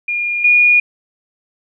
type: tone pair in turn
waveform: sine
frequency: 2419 / 2440 Hz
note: D#7 / D#7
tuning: -49 / -34 cents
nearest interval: unison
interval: 15 cents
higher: second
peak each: -16 / -7 dBFS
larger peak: second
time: 0.08-0.44 / 0.44-0.8 s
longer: neither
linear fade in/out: 5 ms
effects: none